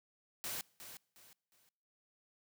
white noise with echo, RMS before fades -41 dBFS, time 0.44-0.61 s, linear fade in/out 0 ms, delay 360 ms, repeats 3, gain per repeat -10 dB, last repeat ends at 1.69 s, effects noise-tail reverb RT60 0.9 s tail -26 dB re dry + high-pass 80 Hz 12 dB/octave

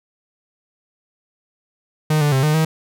45% pulse tone with pitch steps, 154 / 147.2 / 132.9 / 152.5 / 158.7 Hz, D#3 / D3 / C3 / D#3 / D#3, -17 / +4 / +27 / -34 / +35 cents, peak -14 dBFS, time 2.1-2.65 s, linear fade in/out 5 ms, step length 110 ms, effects none

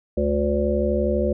harmonic tone, 72.2 Hz, D2, 29 cents flat, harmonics 1 / 3 / 5 / 7 / 8, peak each -25 / -25 / -25 / -25 / -25 dBFS, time 0.17-1.33 s, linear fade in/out 5 ms, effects none

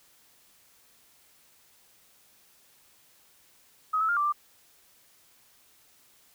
sine tone with pitch steps, 1266 / 1305 / 1403 / 1173 / 1183 Hz, D#6 / E6 / F6 / D6 / D6, +30 / -18 / +8 / -2 / +12 cents, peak -23 dBFS, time 3.93-4.325 s, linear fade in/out 10 ms, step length 79 ms, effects white hiss -61 dBFS RMS until 6.34 s

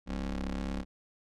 25% pulse ring-modulated tone, 68.9 Hz, C#2, 10 cents flat, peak -26 dBFS, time 0.06-0.85 s, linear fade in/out 50 ms, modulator 120 Hz, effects low-pass 6000 Hz 12 dB/octave + AAC 64 kbps

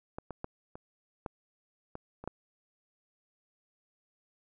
clicks, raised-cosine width 1 ms, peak -24 / -25 / -22 / -30 / -22 / -26 / -30 / -21 dBFS, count 8, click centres 0.185 / 0.307 / 0.444 / 0.755 / 1.262 / 1.954 / 2.24 / 2.276 s, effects none

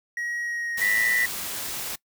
triangle tone with pitch glide, 1900 to 1849.1 Hz, A#6 to A#6, +33 to -15 cents, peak -26 dBFS, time 0.17-1.26 s, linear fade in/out 2 ms, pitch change -48 cents, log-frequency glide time 0.4-1.1 s
white noise, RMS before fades -32 dBFS, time 0.77-1.96 s, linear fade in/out 10 ms
sine tone, 1968 Hz, B6, 7 cents flat, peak -21 dBFS, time 0.81-1.26 s, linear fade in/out 10 ms
effects noise-tail reverb RT60 0.1 s tail -22 dB re dry

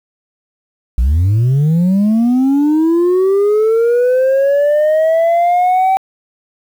sine linear sweep, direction up, 55 to 771 Hz, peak -6 dBFS, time 0.98-5.97 s, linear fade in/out 0 ms, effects tanh soft clip ceiling -8 dBFS + 7-bit

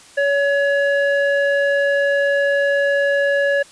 square tone with low-pass filter, 564 Hz, C#5, 30 cents sharp, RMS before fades -17 dBFS, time 0.17-3.63 s, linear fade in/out 10 ms, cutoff 1800 Hz, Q 2.2, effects white hiss -45 dBFS RMS until 3.71 s + resampled to 22050 Hz

